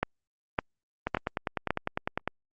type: two click trains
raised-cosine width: 0.5 ms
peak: -10 / -13 dBFS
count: 4 / 13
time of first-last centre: 0.03-1.706 / 1.07-2.276 s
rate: 1.79 / 9.95 Hz
effects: Opus 48 kbps